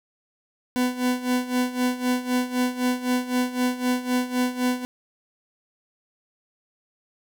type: tone with tremolo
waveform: 40% pulse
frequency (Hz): 250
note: B3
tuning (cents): +21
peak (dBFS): -18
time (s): 0.76-4.85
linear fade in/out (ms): 0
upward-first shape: sine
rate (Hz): 3.9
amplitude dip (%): 80
effects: none